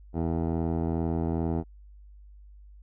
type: tone with low-pass filter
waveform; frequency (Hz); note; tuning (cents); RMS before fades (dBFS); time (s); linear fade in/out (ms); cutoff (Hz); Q
15% pulse; 82.41; E2; 0; -28; 0.13-1.64; 50; 590; 1.9
effects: added 50 Hz sine -47 dBFS peak until 2.82 s